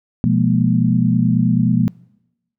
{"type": "tone cluster", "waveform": "sine", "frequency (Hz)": [123.3, 172.8, 207.3, 236.6], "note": ["B2", "F3", "G#3", "A#3"], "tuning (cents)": [-2, -18, -3, 26], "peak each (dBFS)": -18, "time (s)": [0.24, 1.88], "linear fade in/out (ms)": 0, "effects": ["noise-tail reverb RT60 0.9 s tail -24 dB re dry"]}